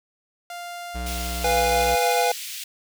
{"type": "tone with pitch glide", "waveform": "sawtooth", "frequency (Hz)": [698.5, 690.5], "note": ["F5", "F5"], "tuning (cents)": [0, -20], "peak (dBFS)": -29, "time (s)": [0.5, 2.24], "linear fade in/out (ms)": 2, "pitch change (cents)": -20, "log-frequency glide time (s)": [0.88, 2.12]}
{"type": "tone", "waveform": "square", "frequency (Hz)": 61.5, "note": "B1", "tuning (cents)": -7, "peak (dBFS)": -29, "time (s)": [0.94, 1.96], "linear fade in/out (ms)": 20}
{"type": "high-pass noise", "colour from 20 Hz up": "pink", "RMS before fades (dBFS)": -34, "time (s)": [1.06, 2.64], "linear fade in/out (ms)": 5, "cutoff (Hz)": 2500, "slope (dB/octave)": 24}
{"type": "chord", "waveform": "square", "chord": "F diminished", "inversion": "second", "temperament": "equal with one note detuned", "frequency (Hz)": [493.9, 698.5, 818.7], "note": ["Cb5", "F5", "Ab5"], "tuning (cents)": [0, 0, -25], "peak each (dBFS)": -24, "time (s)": [1.44, 2.32], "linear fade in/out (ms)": 5}
{"effects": []}